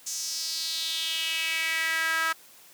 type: tone with high-pass filter sweep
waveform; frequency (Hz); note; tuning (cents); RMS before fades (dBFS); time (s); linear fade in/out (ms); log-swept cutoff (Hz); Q
sawtooth; 324.3; E4; -28; -29; 0.06-2.33; 10; 6400 to 1400; 3.8
effects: white hiss -53 dBFS RMS until 2.73 s + high-pass 150 Hz 12 dB/octave